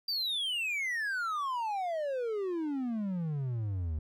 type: exponential sweep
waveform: triangle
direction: down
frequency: 4748 to 74 Hz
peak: -29 dBFS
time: 0.08-3.99 s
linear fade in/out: 5 ms
effects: none